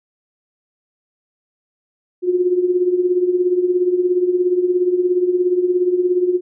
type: tone with tremolo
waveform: sine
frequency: 360 Hz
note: F#4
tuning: 47 cents flat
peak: -10 dBFS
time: 2.22-6.41 s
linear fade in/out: 50 ms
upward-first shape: triangle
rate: 17 Hz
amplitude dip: 75%
effects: none